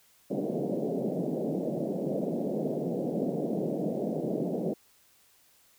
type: band-pass noise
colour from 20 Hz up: pink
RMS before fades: -31 dBFS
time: 0.3-4.74 s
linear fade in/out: 10 ms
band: 160 to 640 Hz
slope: 48 dB/octave
effects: white hiss -63 dBFS RMS until 5.78 s